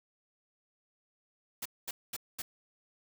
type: noise bursts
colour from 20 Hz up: white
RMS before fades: -38 dBFS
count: 4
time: 1.62-2.42 s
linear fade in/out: 5 ms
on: 35 ms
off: 220 ms
effects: none